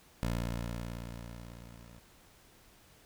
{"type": "tone with level ramp", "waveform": "15% pulse", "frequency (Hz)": 58.27, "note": "A#1", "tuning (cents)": 0, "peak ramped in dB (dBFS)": [-24, -46], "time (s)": [0.23, 1.99], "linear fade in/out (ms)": 0, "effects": ["pink hiss -61 dBFS RMS until 3.05 s"]}